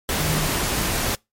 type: tone in noise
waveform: sine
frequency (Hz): 155.56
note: D#3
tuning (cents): 0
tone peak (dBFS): -24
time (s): 0.2-0.47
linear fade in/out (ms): 0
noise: pink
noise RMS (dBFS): -23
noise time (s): 0.09-1.15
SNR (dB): -4
effects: noise-tail reverb RT60 0.2 s tail -25 dB re dry + MP3 64 kbps